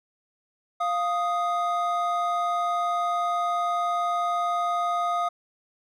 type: tone pair together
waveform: triangle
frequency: 698.5 / 1244.5 Hz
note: F5 / D#6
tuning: 0 / 0 cents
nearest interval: minor seventh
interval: 1000 cents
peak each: -24 dBFS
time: 0.8-5.29 s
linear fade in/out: 10 ms
effects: none